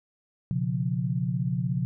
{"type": "tone cluster", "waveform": "sine", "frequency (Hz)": [123, 139.6, 176.7], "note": ["B2", "C#3", "F3"], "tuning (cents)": [-7, 13, 21], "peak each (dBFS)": -29, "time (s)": [0.51, 1.85], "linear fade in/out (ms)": 0, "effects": []}